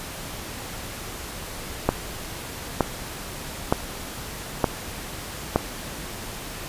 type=click train; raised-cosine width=1 ms; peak=-3 dBFS; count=5; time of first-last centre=1.89-5.56 s; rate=1.09 Hz; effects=pink hiss -35 dBFS RMS until 6.68 s + resampled to 32000 Hz